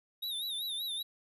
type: tone with vibrato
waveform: square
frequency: 3729 Hz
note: A#7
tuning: in tune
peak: -35 dBFS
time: 0.22-1.03 s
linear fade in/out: 10 ms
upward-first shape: sine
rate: 5.2 Hz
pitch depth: 100 cents each way
effects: none